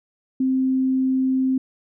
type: tone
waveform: sine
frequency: 261.6 Hz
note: C4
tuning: in tune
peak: -17 dBFS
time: 0.4-1.58 s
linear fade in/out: 5 ms
effects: none

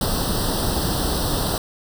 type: noise with comb filter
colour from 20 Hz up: pink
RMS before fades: -22 dBFS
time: 0.01-1.58 s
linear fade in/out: 2 ms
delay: 0.22 ms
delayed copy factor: +0.95
effects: none

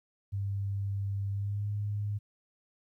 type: tone with pitch glide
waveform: sine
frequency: 99.3 to 103.22 Hz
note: G2 to G#2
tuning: +23 to -10 cents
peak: -30 dBFS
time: 0.32-2.19 s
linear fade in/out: 20 ms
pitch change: +67 cents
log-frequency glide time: 1.3-1.67 s
effects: 12-bit

